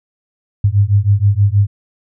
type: beating tone pair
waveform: sine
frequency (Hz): 98.3 / 104.6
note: G2 / G#2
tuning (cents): +5 / +13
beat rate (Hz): 6.3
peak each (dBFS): -12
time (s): 0.64-1.67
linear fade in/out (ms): 5
effects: none